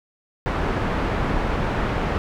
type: low-pass noise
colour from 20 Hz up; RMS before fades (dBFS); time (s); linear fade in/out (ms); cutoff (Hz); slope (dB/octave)
pink; -23; 0.46-2.18; 0; 1700; 12
effects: none